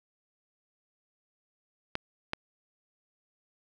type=clicks; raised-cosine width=0.3 ms; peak=-14 / -14 dBFS; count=2; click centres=1.954 / 2.334 s; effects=none

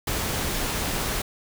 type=noise; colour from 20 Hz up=pink; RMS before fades=-27 dBFS; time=0.07-1.22 s; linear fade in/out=5 ms; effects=none

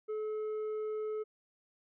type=tone with tanh clipping; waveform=sine; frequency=430 Hz; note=A4; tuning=40 cents flat; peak=-35 dBFS; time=0.08-1.24 s; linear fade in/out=20 ms; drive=5 dB; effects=none

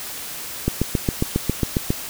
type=click train; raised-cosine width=3 ms; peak=-5 dBFS; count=10; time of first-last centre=0.68-1.904 s; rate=7.35 Hz; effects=white hiss -32 dBFS RMS until 2.09 s

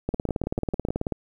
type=two click trains; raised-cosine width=2 ms; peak=-16 / -12 dBFS; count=6 / 20; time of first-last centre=0.14-0.886 / 0.09-1.123 s; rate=6.7 / 18.4 Hz; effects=9-bit

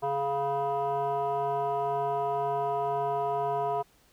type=tone with frequency modulation; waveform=sine; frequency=698.5 Hz; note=F5; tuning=in tune; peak=-25 dBFS; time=0.02-3.83 s; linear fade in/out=20 ms; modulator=279 Hz; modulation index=1.2; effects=tanh soft clip ceiling -22 dBFS + pink hiss -63 dBFS RMS until 4.12 s

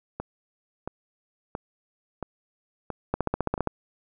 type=two click trains; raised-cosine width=1 ms; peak=-17 / -10 dBFS; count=6 / 9; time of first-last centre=0.2-3.578 / 3.14-3.673 s; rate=1.48 / 15 Hz; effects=none

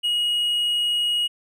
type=tone; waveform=triangle; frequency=2892 Hz; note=F#7; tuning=40 cents flat; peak=-18 dBFS; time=0.03-1.28 s; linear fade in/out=20 ms; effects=none

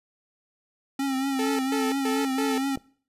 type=tone with vibrato; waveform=square; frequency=269 Hz; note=C4; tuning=48 cents sharp; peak=-25 dBFS; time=0.99-2.76 s; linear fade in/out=5 ms; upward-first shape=triangle; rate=4.3 Hz; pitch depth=58 cents each way
type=tone bursts; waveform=sawtooth; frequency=437.1 Hz; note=A4; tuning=11 cents flat; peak=-23 dBFS; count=4; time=1.39-2.58 s; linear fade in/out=2 ms; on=200 ms; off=130 ms
type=click; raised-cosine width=2 ms; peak=-23 dBFS; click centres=2.774 s
effects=noise-tail reverb RT60 0.5 s tail -23 dB re dry + resampled to 32000 Hz

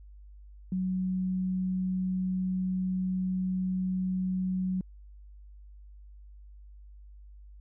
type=tone; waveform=sine; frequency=185.5 Hz; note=F#3; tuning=5 cents sharp; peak=-27 dBFS; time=0.72-4.81 s; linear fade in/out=2 ms; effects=added 50 Hz sine -47 dBFS peak until 7.6 s

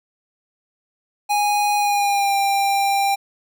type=tone with pitch glide; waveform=square; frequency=826 to 793.3 Hz; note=G#5 to G5; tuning=-10 to +20 cents; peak=-17 dBFS; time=1.29-3.16 s; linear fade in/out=20 ms; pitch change=-70 cents; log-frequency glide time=1.76-2.35 s; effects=none

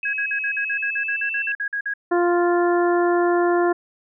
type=tone with pitch glide; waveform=sine; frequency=2562 to 2671 Hz; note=E7 to E7; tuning=-50 to +22 cents; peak=-24 dBFS; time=0.03-1.52 s; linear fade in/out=2 ms; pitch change=+72 cents; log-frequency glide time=0.58-1.36 s
type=tone bursts; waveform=sine; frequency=1649 Hz; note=G#6; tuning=13 cents flat; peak=-22 dBFS; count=15; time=0.05-1.938 s; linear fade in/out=5 ms; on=82 ms; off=47 ms
type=harmonic tone; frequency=349.2 Hz; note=F4; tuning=in tune; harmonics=1 / 2 / 3 / 4 / 5; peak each=-17 / -23 / -27 / -29 / -31 dBFS; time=2.11-3.73 s; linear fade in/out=10 ms
effects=none

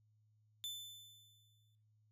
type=tone with exponential decay; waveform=40% pulse; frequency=3520 Hz; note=A7; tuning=in tune; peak=-39 dBFS; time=0.64-1.75 s; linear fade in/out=0 ms; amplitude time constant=240 ms; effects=noise-tail reverb RT60 0.4 s tail -18 dB re dry + added 107 Hz sine -70 dBFS peak until 2.11 s

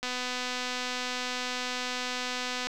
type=click train; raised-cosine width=0.2 ms; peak=-16 dBFS; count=661; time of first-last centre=0.03-2.67 s; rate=250 Hz; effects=none

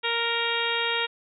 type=harmonic tone; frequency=466.2 Hz; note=A#4; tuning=in tune; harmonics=1 / 2 / 3 / 4 / 5 / 6 / 7 / 8; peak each=-32 / -32 / -32 / -32 / -32 / -32 / -32 / -32 dBFS; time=0.03-1.07 s; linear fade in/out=20 ms; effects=none

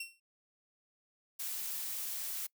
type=tone with exponential decay; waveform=sawtooth; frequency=2721 Hz; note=F7; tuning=46 cents flat; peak=-33 dBFS; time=0-0.2 s; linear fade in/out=5 ms; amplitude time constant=43 ms
type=noise; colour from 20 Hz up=blue; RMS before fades=-39 dBFS; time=1.39-2.47 s; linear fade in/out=10 ms
effects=noise-tail reverb RT60 0.1 s tail -23 dB re dry

